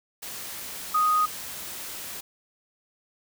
sine tone in noise, 1244.5 Hz, D#6, in tune, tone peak -19 dBFS, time 0.94-1.26 s, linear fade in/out 10 ms, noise white, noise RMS -37 dBFS, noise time 0.22-2.21 s, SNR +15 dB, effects none

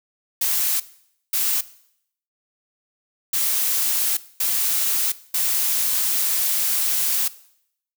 blue noise bursts at uneven times, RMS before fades -21 dBFS, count 5, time 0.41-0.8 / 1.33-1.61 / 3.33-4.17 / 4.4-5.12 / 5.34-7.28 s, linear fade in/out 5 ms, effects noise-tail reverb RT60 0.7 s tail -18 dB re dry

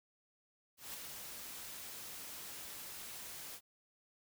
white noise with ADSR envelope, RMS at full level -44 dBFS, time 0.77-3.61 s, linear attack 170 ms, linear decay 7 ms, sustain -4 dB, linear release 65 ms, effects none

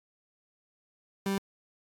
30% pulse tone, 196 Hz, G3, in tune, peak -25 dBFS, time 1.26-1.38 s, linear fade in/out 2 ms, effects AAC 48 kbps

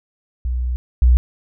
sine tone pair in turn, 61.74 / 61.51 Hz, B1 / B1, 0 / -6 cents, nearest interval unison, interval 6 cents, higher first, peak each -18 / -8 dBFS, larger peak second, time 0.45-0.76 / 1.02-1.17 s, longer first, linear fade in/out 0 ms, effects none

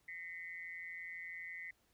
sine tone with amplitude modulation, 2015 Hz, B6, 34 cents sharp, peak -40 dBFS, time 0.08-1.71 s, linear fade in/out 5 ms, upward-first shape sine, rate 172 Hz, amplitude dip 95%, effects pink hiss -75 dBFS RMS until 1.93 s

